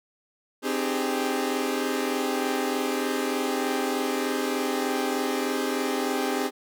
sawtooth chord, Ab major seventh, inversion first, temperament equal with one note detuned, 261.6 / 304.9 / 392 / 415.3 Hz, C4 / Eb4 / G4 / Ab4, 0 / -35 / 0 / 0 cents, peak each -25 / -28 / -27 / -27 dBFS, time 0.62-6.51 s, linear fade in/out 50 ms, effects none

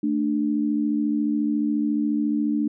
sine tone pair together, 221.5 / 295.7 Hz, A3 / D4, +12 / +12 cents, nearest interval perfect fourth, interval 500 cents, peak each -24 / -22 dBFS, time 0.03-2.68 s, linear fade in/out 5 ms, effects none

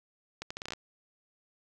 accelerating click train, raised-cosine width 0.2 ms, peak -20 dBFS, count 9, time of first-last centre 0.42-0.735 s, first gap 85 ms, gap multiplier 0.76, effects none

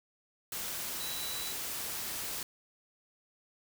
sine tone in noise, 3945 Hz, B7, 3 cents flat, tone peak -41 dBFS, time 1-1.52 s, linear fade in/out 2 ms, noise white, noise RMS -38 dBFS, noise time 0.52-2.43 s, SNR -6 dB, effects none

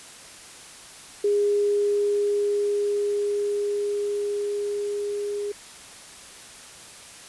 sine tone with level ramp, 409.7 Hz, G#4, 24 cents flat, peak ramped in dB -18 to -26 dBFS, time 1.24-5.52 s, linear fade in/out 5 ms, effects white hiss -44 dBFS RMS until 7.28 s + resampled to 24000 Hz

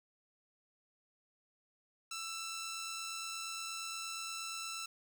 10% pulse tone with amplitude modulation, 1332 Hz, E6, 18 cents sharp, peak -31 dBFS, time 2.11-4.86 s, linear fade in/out 5 ms, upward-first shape sine, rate 88.5 Hz, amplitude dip 25%, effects none

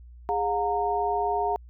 sine tone cluster, 411.9 / 717 / 922 Hz, G#4 / F5 / A#5, -14 / +45 / -19 cents, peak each -29 / -26 / -28 dBFS, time 0.29-1.56 s, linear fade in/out 0 ms, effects added 60 Hz sine -44 dBFS peak until 1.69 s

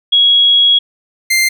sine / sawtooth tone pair in turn, 3322 / 2093 Hz, G#7 / C7, 0 / 0 cents, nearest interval minor sixth, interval 800 cents, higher first, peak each -6 dBFS, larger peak neither, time 0.12-0.79 / 1.3-1.49 s, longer first, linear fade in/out 10 ms, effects none

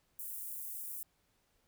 white high-pass noise, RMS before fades -43 dBFS, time 0.19-1.03 s, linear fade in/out 0 ms, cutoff 9700 Hz, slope 24 dB/octave, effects pink hiss -75 dBFS RMS until 1.67 s

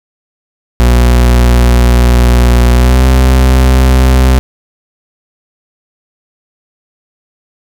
40% pulse tone with pitch glide, 60.6 to 64.13 Hz, B1 to C2, -32 to -34 cents, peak -3 dBFS, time 0.8-4.39 s, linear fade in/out 0 ms, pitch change +98 cents, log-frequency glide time 2.72-3.04 s, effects none

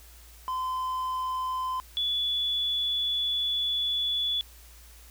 triangle / sine tone pair in turn, 1026 / 3431 Hz, C6 / A7, -34 / -44 cents, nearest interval octave + major sixth, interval 2090 cents, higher second, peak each -26 / -25 dBFS, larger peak second, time 0.48-1.8 / 1.97-4.41 s, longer second, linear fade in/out 0 ms, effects added 58 Hz sine -50 dBFS peak until 5.1 s + white hiss -54 dBFS RMS until 5.1 s

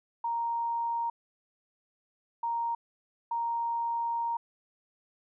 sine tone bursts at uneven times, 932.3 Hz, A#5, in tune, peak -28 dBFS, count 3, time 0.24-1.1 / 2.43-2.75 / 3.31-4.37 s, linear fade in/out 5 ms, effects none

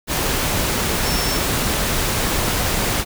sine tone in noise, 5410 Hz, E8, 44 cents sharp, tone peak -26 dBFS, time 1.02-1.41 s, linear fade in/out 50 ms, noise pink, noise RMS -20 dBFS, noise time 0.07-3.05 s, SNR -9 dB, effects none

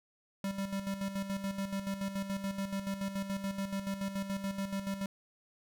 square tone with tremolo, 196 Hz, G3, in tune, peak -33 dBFS, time 0.44-5.06 s, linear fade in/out 2 ms, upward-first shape square, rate 7 Hz, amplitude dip 60%, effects none

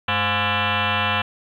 sine tone with frequency modulation, 830.6 Hz, G#5, in tune, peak -18 dBFS, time 0.08-1.22 s, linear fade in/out 5 ms, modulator 309 Hz, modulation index 7.7, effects 9-bit

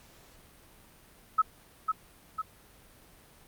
sine tone with echo, 1290 Hz, E6, 38 cents flat, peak -19 dBFS, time 1.38-1.42 s, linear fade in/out 10 ms, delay 500 ms, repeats 2, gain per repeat -5 dB, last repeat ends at 2.42 s, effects pink hiss -57 dBFS RMS until 3.47 s + Opus 48 kbps

